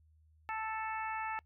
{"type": "harmonic tone", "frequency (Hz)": 440, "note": "A4", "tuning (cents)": 0, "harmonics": [2, 3, 4, 5, 6], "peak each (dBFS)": [-38, -42, -44, -46, -48], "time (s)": [0.49, 1.39], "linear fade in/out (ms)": 0, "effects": ["noise-tail reverb RT60 0.1 s tail -25 dB re dry", "added 78 Hz sine -63 dBFS peak until 1.45 s"]}